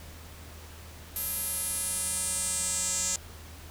square tone with band-pass filter sweep, 185 Hz, F#3, in tune, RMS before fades -31 dBFS, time 1.16-3.16 s, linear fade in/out 0 ms, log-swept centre 12000 to 7200 Hz, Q 5.1, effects added 79 Hz sine -46 dBFS peak until 3.7 s + pink hiss -49 dBFS RMS until 3.7 s

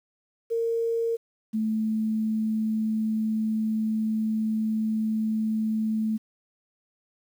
sine tone pair in turn, 460 / 218.6 Hz, A#4 / A3, -23 / -11 cents, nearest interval octave + minor second, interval 1288 cents, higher first, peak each -23 / -23 dBFS, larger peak neither, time 0.5-1.17 / 1.53-6.18 s, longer second, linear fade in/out 20 ms, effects 9-bit

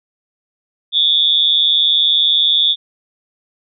sine tone with amplitude modulation, 3520 Hz, A7, in tune, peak -6 dBFS, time 0.92-2.76 s, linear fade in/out 50 ms, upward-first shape sine, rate 160 Hz, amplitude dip 100%, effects none

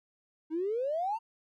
triangle exponential sweep, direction up, 305.7 to 935 Hz, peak -25 dBFS, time 0.5-1.19 s, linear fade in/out 50 ms, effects tanh soft clip ceiling -27 dBFS

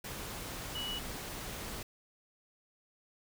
sine tone in noise, 2940 Hz, F#7, 12 cents flat, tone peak -37 dBFS, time 0.75-0.99 s, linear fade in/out 5 ms, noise pink, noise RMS -42 dBFS, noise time 0.04-1.83 s, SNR +2 dB, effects none

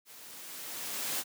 white noise with level ramp, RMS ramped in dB -52 to -32 dBFS, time 0.05-1.24 s, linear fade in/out 50 ms, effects high-pass 150 Hz 12 dB/octave

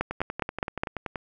two click trains, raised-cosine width 0.5 ms, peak -10 / -16 dBFS, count 5 / 12, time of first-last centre 0.01-0.835 / 0.11-1.158 s, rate 4.85 / 10.5 Hz, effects none

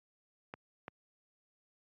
clicks, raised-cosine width 0.5 ms, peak -27 dBFS, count 2, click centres 0.539 / 0.881 s, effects high-pass 100 Hz 12 dB/octave + MP3 48 kbps

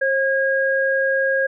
sine tone pair together, 537 / 1634 Hz, C5 / G#6, +45 / -29 cents, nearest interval octave + perfect fifth, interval 1926 cents, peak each -19 dBFS, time 0.01-1.47 s, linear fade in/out 10 ms, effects none

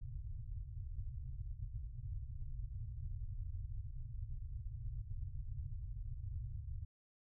pink low-pass noise, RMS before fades -44 dBFS, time 0.01-6.85 s, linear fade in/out 10 ms, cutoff 130 Hz, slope 96 dB/octave, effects none

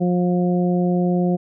harmonic tone, 178.1 Hz, F3, 34 cents sharp, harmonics 1 / 2 / 3 / 4, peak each -17 / -23 / -27 / -29 dBFS, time 0-1.37 s, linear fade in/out 20 ms, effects none

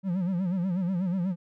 triangle tone with vibrato, 182.4 Hz, F#3, 24 cents flat, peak -23 dBFS, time 0.03-1.36 s, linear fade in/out 50 ms, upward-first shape sine, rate 8.2 Hz, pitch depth 120 cents each way, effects none

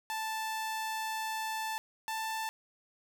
sawtooth tone pair in turn, 880 / 884.6 Hz, A5 / A5, 0 / +9 cents, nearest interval unison, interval 9 cents, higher second, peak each -30 / -30 dBFS, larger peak neither, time 0.1-1.78 / 2.08-2.49 s, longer first, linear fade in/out 0 ms, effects none

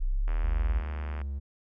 sine exponential sweep, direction up, 30.1 to 55.1 Hz, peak -24 dBFS, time 0-0.82 s, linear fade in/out 20 ms
click train, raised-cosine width 0.5 ms, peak -27 dBFS, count 75, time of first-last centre 0.28-1.216 s, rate 79.1 Hz
triangle tone with vibrato, 69.4 Hz, C#2, 3 cents sharp, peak -29 dBFS, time 0.42-1.4 s, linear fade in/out 20 ms, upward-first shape triangle, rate 8.5 Hz, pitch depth 9 cents each way
effects none

